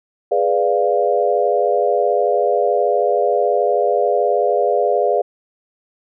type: chord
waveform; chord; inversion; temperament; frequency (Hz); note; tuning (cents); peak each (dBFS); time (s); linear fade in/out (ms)
sine; G# diminished seventh; none; equal; 415.3 / 493.9 / 587.3 / 698.5; G#4 / B4 / D5 / F5; 0 / 0 / 0 / 0; -19; 0.31-5.22; 10
effects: none